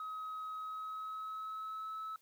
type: tone with pitch glide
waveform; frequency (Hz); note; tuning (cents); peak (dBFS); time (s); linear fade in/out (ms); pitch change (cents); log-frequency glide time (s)
sine; 1271 to 1300; D#6 to E6; +36 to -24; -38; 0-2.16; 2; +40; 0.57-1.98
effects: tanh soft clip ceiling -38 dBFS + white hiss -71 dBFS RMS until 2.21 s